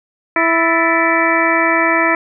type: harmonic tone with a mistuned harmonic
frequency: 330 Hz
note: E4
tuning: 2 cents sharp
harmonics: 1 / 2 / 3 / 4 / 5 / 6 / 7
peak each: -19 / -19 / -19 / -19 / -19 / -19 / -19 dBFS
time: 0.36-2.15 s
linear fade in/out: 2 ms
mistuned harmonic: 5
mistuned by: +110 cents
effects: none